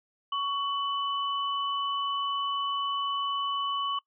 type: tone pair together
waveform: sine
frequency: 1119 / 2987 Hz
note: C#6 / F#7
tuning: +16 / +16 cents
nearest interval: octave + perfect fourth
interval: 1700 cents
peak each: -28 / -34 dBFS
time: 0.32-3.99 s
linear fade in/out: 5 ms
effects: noise-tail reverb RT60 0.1 s tail -23 dB re dry